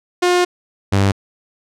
sawtooth tone pair in turn, 356.8 / 98.57 Hz, F4 / G2, +37 / +10 cents, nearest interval octave + minor seventh, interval 2227 cents, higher first, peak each -8 dBFS, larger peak neither, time 0.22-0.45 / 0.92-1.12 s, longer first, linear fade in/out 10 ms, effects low-pass 8000 Hz 12 dB/octave

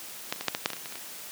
clicks, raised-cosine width 0.2 ms, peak -10 / -27 / -15 / -6 / -10 / -6 / -16 / -16 / -23 / -20 / -23 / -21 dBFS, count 12, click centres 0.325 / 0.361 / 0.41 / 0.483 / 0.549 / 0.659 / 0.703 / 0.733 / 0.767 / 0.858 / 0.924 / 0.956 s, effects white hiss -42 dBFS RMS until 1.31 s + high-pass 150 Hz 12 dB/octave

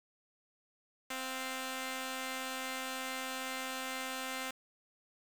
5% pulse tone pair together, 261 / 696.8 Hz, C4 / F5, -4 / -4 cents, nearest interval octave + perfect fourth, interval 1700 cents, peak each -27 / -34 dBFS, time 1.1-4.51 s, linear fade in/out 5 ms, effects 9-bit

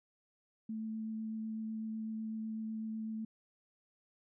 sine tone with vibrato, 220 Hz, A3, in tune, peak -37 dBFS, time 0.69-3.25 s, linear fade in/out 5 ms, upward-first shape triangle, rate 8 Hz, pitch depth 11 cents each way, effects none

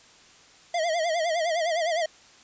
square tone with vibrato, 661 Hz, E5, 5 cents sharp, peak -24 dBFS, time 0.74-2.06 s, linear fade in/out 5 ms, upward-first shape sine, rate 9.8 Hz, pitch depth 110 cents each way, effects white hiss -53 dBFS RMS until 2.43 s + resampled to 16000 Hz

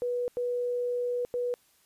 sine tone bursts at uneven times, 488.7 Hz, B4, 18 cents flat, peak -27 dBFS, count 3, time 0.02-0.28 / 0.37-1.25 / 1.34-1.54 s, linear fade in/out 0 ms, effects white hiss -65 dBFS RMS until 1.85 s + resampled to 32000 Hz

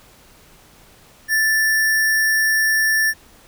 sine tone with sample-and-hold, 1760 Hz, A6, in tune, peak -14 dBFS, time 1.28-3.14 s, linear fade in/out 50 ms, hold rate 7350 Hz, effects pink hiss -49 dBFS RMS until 3.47 s

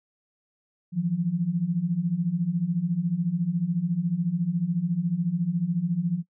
sine beating tone pair, 163 / 177 Hz, E3 / F3, -19 / +23 cents, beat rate 14 Hz, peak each -28 / -24 dBFS, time 0.92-6.23 s, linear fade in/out 50 ms, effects noise-tail reverb RT60 0.1 s tail -21 dB re dry

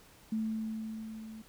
sine tone with level ramp, 220 Hz, A3, in tune, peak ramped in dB -29 to -44 dBFS, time 0.32-1.42 s, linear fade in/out 5 ms, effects pink hiss -59 dBFS RMS until 1.48 s

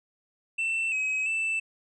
triangle tone with pitch steps, 2677 / 2545 / 2649 Hz, E7 / D#7 / E7, +26 / +39 / +8 cents, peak -24 dBFS, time 0.58-1.6 s, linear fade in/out 10 ms, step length 340 ms, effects resampled to 24000 Hz

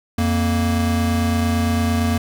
square tone pair together, 87.31 / 233.1 Hz, F2 / A#3, 0 / 0 cents, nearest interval octave + perfect fourth, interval 1700 cents, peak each -20 dBFS, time 0.18-2.18 s, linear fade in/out 5 ms, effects none

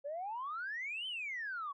sine exponential two-way sweep, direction up then down, 549 to 3136 to 1092 Hz, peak -37 dBFS, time 0.04-1.73 s, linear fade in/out 20 ms, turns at 1.07 s, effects tanh soft clip ceiling -33 dBFS

